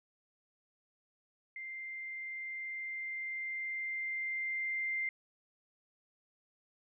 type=tone with level ramp; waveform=sine; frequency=2093 Hz; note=C7; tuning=in tune; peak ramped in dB=-41 to -32 dBFS; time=1.56-5.09 s; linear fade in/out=2 ms; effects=none